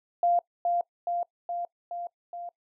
sine tone with echo, 696 Hz, F5, 6 cents flat, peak -20 dBFS, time 0.23-0.39 s, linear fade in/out 2 ms, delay 420 ms, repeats 5, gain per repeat -3 dB, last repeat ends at 2.49 s, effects noise-tail reverb RT60 0.1 s tail -22 dB re dry

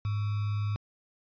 sine tone with sample-and-hold, 103.83 Hz, G#2, in tune, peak -27 dBFS, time 0.05-0.76 s, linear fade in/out 0 ms, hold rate 1225 Hz, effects resampled to 11025 Hz

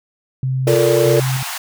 sine tone with tremolo, 130.81 Hz, C3, in tune, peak -16 dBFS, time 0.43-1.43 s, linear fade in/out 2 ms, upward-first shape square, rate 1.6 Hz, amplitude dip 40%
sine chord, Bb major seventh, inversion second, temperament just, 349.6 / 437 / 466.2 / 582.7 Hz, F4 / A4 / Bb4 / D5, +2 / -12 / 0 / -14 cents, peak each -17 dBFS, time 0.67-1.2 s, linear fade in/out 2 ms
pink high-pass noise, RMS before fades -26 dBFS, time 0.67-1.58 s, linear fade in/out 5 ms, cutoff 690 Hz, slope 96 dB/octave
effects none

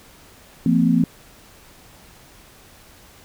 sine tone cluster, 171.1 / 227.4 / 256 Hz, F3 / A#3 / C4, -35 / -43 / -38 cents, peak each -18 dBFS, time 0.66-1.04 s, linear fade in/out 2 ms, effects pink hiss -48 dBFS RMS until 3.24 s

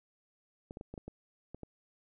clicks, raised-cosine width 2 ms, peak -30 dBFS, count 8, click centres 0.709 / 0.771 / 0.811 / 0.94 / 0.978 / 1.08 / 1.546 / 1.633 s, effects none

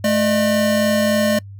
square tone pair together, 215.5 / 603 Hz, A3 / D5, -36 / +46 cents, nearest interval octave + tritone, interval 1782 cents, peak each -18 dBFS, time 0.04-1.39 s, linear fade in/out 5 ms, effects noise-tail reverb RT60 0.1 s tail -25 dB re dry + added 99 Hz sine -33 dBFS peak until 1.59 s

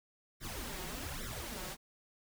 pink noise with flanger, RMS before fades -42 dBFS, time 0.4-1.77 s, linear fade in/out 50 ms, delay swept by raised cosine 0.54 to 5.54 ms, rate 1.2 Hz, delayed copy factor +0.9, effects none

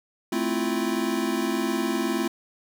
square chord, F major seventh, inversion first, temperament equal, 220 / 261.6 / 329.6 / 349.2 Hz, A3 / C4 / E4 / F4, 0 / 0 / 0 / 0 cents, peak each -30 dBFS, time 0.32-2.28 s, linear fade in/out 5 ms, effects none

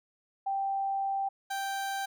sine / 30% pulse tone pair in turn, 784 / 784 Hz, G5 / G5, 0 / 0 cents, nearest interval unison, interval 0 cents, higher neither, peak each -28 / -29 dBFS, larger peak first, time 0.46-1.29 / 1.5-2.06 s, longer first, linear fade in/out 10 ms, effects none

